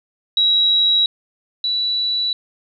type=tone pair in turn; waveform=sine; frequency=3869 / 3943 Hz; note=B7 / B7; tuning=-36 / -4 cents; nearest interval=unison; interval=32 cents; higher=second; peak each=-12 / -17 dBFS; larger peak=first; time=0.37-1.06 / 1.64-2.33 s; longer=neither; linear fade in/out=2 ms; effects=none